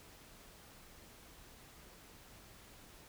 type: silence
effects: pink hiss -58 dBFS RMS until 3.08 s